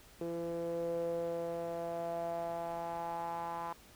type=tone with band-pass filter sweep; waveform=sawtooth; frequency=168.9 Hz; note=E3; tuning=42 cents sharp; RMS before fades=-38 dBFS; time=0.21-3.73 s; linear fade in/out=2 ms; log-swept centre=420 to 950 Hz; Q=5.5; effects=pink hiss -59 dBFS RMS until 3.95 s